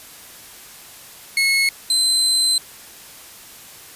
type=tone pair in turn; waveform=30% pulse; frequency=2181 / 4072 Hz; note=C#7 / C8; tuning=-29 / -48 cents; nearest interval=major seventh; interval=1081 cents; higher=second; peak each=-12 dBFS; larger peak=neither; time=1.37-1.69 / 1.9-2.58 s; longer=second; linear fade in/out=2 ms; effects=white hiss -41 dBFS RMS until 3.95 s + resampled to 32000 Hz